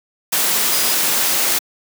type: tone in noise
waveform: sine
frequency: 4944 Hz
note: D#8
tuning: 12 cents flat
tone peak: -26 dBFS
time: 0.72-0.94 s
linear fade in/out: 10 ms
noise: white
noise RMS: -17 dBFS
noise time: 0.32-1.59 s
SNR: -12 dB
effects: high-pass 200 Hz 12 dB/octave